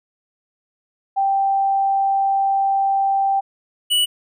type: tone pair in turn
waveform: sine / square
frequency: 784 / 2948 Hz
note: G5 / F#7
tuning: 0 / -7 cents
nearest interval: octave + major seventh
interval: 2293 cents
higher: second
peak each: -15 dBFS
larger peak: neither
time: 1.16-3.41 / 3.9-4.06 s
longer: first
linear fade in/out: 20 ms
effects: none